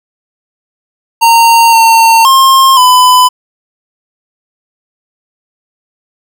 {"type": "tone with pitch steps", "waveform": "square", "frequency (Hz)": [922, 909, 1066, 1004], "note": ["A#5", "A#5", "C6", "B5"], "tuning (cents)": [-19, -44, 32, 28], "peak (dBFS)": -3, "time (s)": [1.21, 3.29], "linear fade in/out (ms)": 20, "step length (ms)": 520, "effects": []}